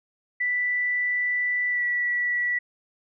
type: tone with pitch glide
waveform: sine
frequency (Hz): 1975.5 to 1949.4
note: B6 to B6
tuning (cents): 0 to -23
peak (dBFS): -22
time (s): 0.4-2.59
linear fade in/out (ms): 10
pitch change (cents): -23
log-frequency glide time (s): 1.69-1.84
effects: none